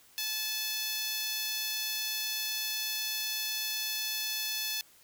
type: tone with high-pass filter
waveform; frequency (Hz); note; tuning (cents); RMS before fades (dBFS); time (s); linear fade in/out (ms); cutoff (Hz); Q
10% pulse; 868; A5; -24; -34; 0.18-4.81; 0; 3300; 0.56
effects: white hiss -60 dBFS RMS until 5.03 s